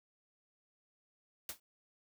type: noise with exponential decay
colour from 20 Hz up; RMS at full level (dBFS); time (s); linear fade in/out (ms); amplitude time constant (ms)
white; -37; 1.49-1.6; 2; 23
effects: none